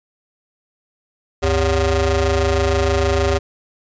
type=ring-modulated tone; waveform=25% pulse; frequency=164.81 Hz; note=E3; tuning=in tune; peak=-8 dBFS; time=1.42-3.39 s; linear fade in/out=20 ms; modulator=234 Hz; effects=resampled to 16000 Hz